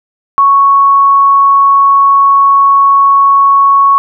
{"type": "tone", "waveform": "sine", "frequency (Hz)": 1108.7, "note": "C#6", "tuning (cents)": 0, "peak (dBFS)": -3, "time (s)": [0.38, 3.98], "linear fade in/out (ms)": 0, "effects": []}